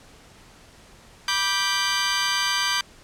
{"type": "chord", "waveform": "15% pulse", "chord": "G major", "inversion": "first", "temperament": "just", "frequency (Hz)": [980, 1176, 1568], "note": ["B5", "D6", "G6"], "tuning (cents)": [-14, 2, 0], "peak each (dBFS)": [-21, -20, -18], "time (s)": [1.28, 2.81], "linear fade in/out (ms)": 2, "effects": ["pink hiss -50 dBFS RMS until 3.03 s", "low-pass 9000 Hz 12 dB/octave"]}